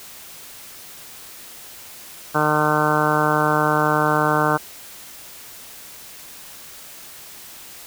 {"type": "harmonic tone", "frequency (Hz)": 151.7, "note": "D#3", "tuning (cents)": -44, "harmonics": [1, 2, 3, 4, 5, 6, 7, 8, 9, 10], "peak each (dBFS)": [-25, -25, -25, -25, -25, -25, -25, -25, -25, -25], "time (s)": [2.34, 4.58], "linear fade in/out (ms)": 20, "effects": ["white hiss -40 dBFS RMS until 7.86 s"]}